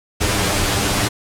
pink noise with comb filter, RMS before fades -18 dBFS, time 0.2-1.09 s, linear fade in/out 20 ms, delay 10 ms, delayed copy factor +0.8, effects low-pass 11000 Hz 12 dB/octave

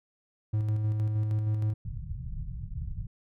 triangle tone with tremolo, 107.2 Hz, A2, 45 cents flat, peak -22 dBFS, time 0.53-1.74 s, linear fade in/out 10 ms, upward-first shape square, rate 6.4 Hz, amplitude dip 30%
pink low-pass noise, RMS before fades -36 dBFS, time 1.85-3.07 s, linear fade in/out 2 ms, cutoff 160 Hz, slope 48 dB/octave
effects none

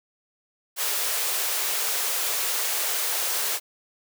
white high-pass noise, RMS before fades -26 dBFS, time 0.76-3.6 s, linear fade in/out 50 ms, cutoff 380 Hz, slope 48 dB/octave, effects none

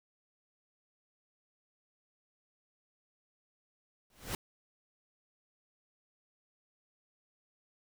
pink noise with exponential growth, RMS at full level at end -33 dBFS, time 4.1-4.35 s, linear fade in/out 2 ms, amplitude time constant 54 ms, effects none

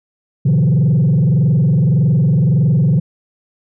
sine tone with frequency modulation, 146.83 Hz, D3, in tune, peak -7 dBFS, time 0.45-3 s, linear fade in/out 10 ms, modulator 21.7 Hz, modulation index 1.3, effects tanh soft clip ceiling -8 dBFS

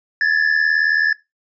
triangle tone pair together, 1685.1 / 1764 Hz, G#6 / A6, +25 / +4 cents, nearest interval minor second, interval 79 cents, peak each -15 dBFS, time 0.21-1.13 s, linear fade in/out 2 ms, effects noise-tail reverb RT60 0.2 s tail -20 dB re dry + resampled to 16000 Hz

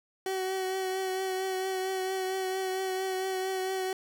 30% pulse tone with vibrato, 377.6 Hz, F#4, 35 cents sharp, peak -27 dBFS, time 0.26-3.93 s, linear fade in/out 2 ms, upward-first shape triangle, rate 4.4 Hz, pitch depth 24 cents each way, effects none

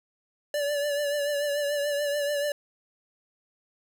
square tone with vibrato, 579 Hz, D5, 25 cents flat, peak -26 dBFS, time 0.54-2.52 s, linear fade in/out 2 ms, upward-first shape triangle, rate 6.9 Hz, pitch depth 46 cents each way, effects none

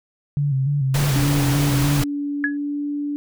sine tone with vibrato, 138.59 Hz, C#3, in tune, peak -17 dBFS, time 0.37-2.02 s, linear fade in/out 0 ms, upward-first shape square, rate 3.4 Hz, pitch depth 66 cents each way
pink noise, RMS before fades -25 dBFS, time 0.94-2.04 s, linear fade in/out 5 ms
sine tone with pitch glide, 287.4 to 290.2 Hz, D4 to D4, -37 to -21 cents, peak -22 dBFS, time 1.16-3.16 s, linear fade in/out 0 ms, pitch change +16 cents, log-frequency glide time 2.34-2.86 s
sine tone with exponential decay, 1685 Hz, G#6, 25 cents sharp, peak -14 dBFS, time 2.44-2.57 s, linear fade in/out 1 ms, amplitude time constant 27 ms
effects none

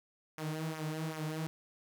sawtooth tone with flanger, 157.2 Hz, D#3, 18 cents sharp, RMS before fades -38 dBFS, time 0.38-1.47 s, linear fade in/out 0 ms, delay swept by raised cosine 0.23 to 5.53 ms, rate 2.6 Hz, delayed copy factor -0.7, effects none

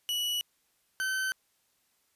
40% pulse tone pair in turn, 2941 / 1534.3 Hz, F#7 / G6, -11 / -38 cents, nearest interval major seventh, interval 1127 cents, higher first, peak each -28 / -28 dBFS, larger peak neither, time 0.09-0.41 / 1-1.32 s, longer neither, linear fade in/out 0 ms, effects white hiss -72 dBFS RMS until 2.15 s + resampled to 32000 Hz

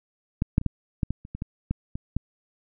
clicks, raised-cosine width 5 ms, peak -10 / -6 / -21 / -10 / -11 / -14 / -29 / -21 / -17 / -13 / -19 / -12 dBFS, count 12, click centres 0.421 / 0.581 / 0.614 / 0.663 / 1.032 / 1.106 / 1.251 / 1.35 / 1.421 / 1.71 / 1.955 / 2.166 s, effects none

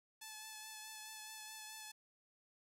5% pulse tone with vibrato, 867 Hz, A5, 26 cents flat, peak -37 dBFS, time 0.21-1.92 s, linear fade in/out 10 ms, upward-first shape triangle, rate 4.7 Hz, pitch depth 22 cents each way, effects 13-bit

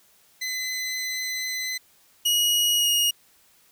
20% pulse tone, 2026 Hz, B6, 44 cents sharp, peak -22 dBFS, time 0.41-1.78 s, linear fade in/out 10 ms
sawtooth tone with pitch glide, 2900 to 2870 Hz, F#7 to F7, -35 to +47 cents, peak -16 dBFS, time 2.25-3.11 s, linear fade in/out 10 ms, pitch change -18 cents, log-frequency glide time 2.77-2.88 s
effects white hiss -59 dBFS RMS until 3.71 s

